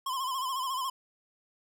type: tone with vibrato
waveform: square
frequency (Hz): 1046.5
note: C6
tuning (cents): 0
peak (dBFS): -31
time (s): 0.06-0.9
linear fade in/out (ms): 5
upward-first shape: sine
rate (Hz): 14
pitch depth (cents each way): 78
effects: none